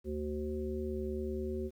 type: harmonic tone with a mistuned harmonic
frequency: 75.1 Hz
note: D2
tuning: 39 cents sharp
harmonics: 1 / 3 / 5 / 7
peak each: -39 / -40 / -37 / -46 dBFS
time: 0.04-1.71 s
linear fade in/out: 50 ms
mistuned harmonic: 1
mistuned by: -23 cents
effects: 11-bit